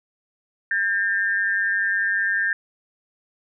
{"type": "tone pair together", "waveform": "sine", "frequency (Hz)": [1608, 1802.8], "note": ["G6", "A6"], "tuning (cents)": [44, 42], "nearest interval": "major second", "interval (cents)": 198, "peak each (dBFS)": -22, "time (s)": [0.71, 2.53], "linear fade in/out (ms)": 2, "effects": []}